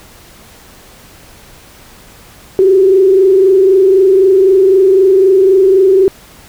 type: tone with frequency modulation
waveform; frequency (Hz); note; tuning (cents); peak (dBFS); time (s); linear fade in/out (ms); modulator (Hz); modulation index
sine; 382.5; G4; -42; -4; 2.59-6.08; 0; 23.9; 0.68
effects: pink hiss -39 dBFS RMS until 6.48 s